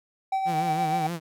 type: tone with tremolo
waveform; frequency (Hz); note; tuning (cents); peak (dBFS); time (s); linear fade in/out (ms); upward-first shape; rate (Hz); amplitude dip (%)
triangle; 770; G5; -31; -20; 0.32-1.07; 5; sine; 8.4; 40
type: tone with vibrato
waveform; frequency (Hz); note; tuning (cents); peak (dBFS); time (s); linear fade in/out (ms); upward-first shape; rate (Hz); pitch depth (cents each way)
sawtooth; 164.81; E3; 0; -25; 0.45-1.2; 50; sine; 6.3; 97
effects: none